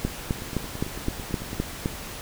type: two click trains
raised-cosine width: 3 ms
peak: -11 / -22 dBFS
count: 8 / 12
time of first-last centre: 0.05-1.859 / 0.31-1.531 s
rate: 3.87 / 9.01 Hz
effects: pink hiss -37 dBFS RMS until 2.21 s